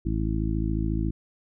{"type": "harmonic tone", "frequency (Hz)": 54.1, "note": "A1", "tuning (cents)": -29, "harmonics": [1, 2, 3, 4, 5, 6], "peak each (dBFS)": [-27, -30, -32, -33, -35, -32], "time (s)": [0.05, 1.11], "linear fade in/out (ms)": 10, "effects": []}